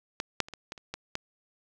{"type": "clicks", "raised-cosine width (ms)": 0.2, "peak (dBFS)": [-13, -7, -27, -23, -20, -29, -18, -14], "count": 8, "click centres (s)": [0.201, 0.403, 0.485, 0.537, 0.721, 0.778, 0.94, 1.154], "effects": []}